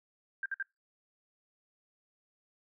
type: tone bursts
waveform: sine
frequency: 1587 Hz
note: G6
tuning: 21 cents sharp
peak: -32 dBFS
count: 3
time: 0.43-0.626 s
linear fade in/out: 2 ms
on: 28 ms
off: 56 ms
effects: noise-tail reverb RT60 0.2 s tail -24 dB re dry